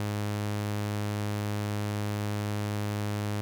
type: tone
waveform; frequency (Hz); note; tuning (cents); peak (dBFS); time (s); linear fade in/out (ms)
sawtooth; 103.9; G#2; +1; -25; 0-3.41; 0
effects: none